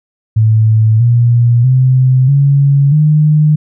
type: tone with pitch steps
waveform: sine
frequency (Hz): 110 / 119.26 / 129.31 / 140.2 / 152.01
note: A2 / A#2 / C3 / C#3 / D#3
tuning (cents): 0 / +40 / -20 / +20 / -40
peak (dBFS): -5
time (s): 0.36-3.56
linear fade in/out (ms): 10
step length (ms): 640
effects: none